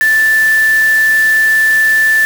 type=tone in noise; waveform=sine; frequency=1760 Hz; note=A6; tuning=in tune; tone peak=-7 dBFS; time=0.01-2.25 s; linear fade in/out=0 ms; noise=white; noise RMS=-25 dBFS; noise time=0.01-2.25 s; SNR=+15 dB; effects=none